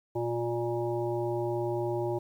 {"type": "harmonic tone", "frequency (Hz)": 118.4, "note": "A#2", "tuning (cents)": 27, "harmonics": [1, 3, 5, 7, 8], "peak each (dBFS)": [-35, -30, -36, -38, -43], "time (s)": [0.15, 2.19], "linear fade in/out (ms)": 10, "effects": ["10-bit"]}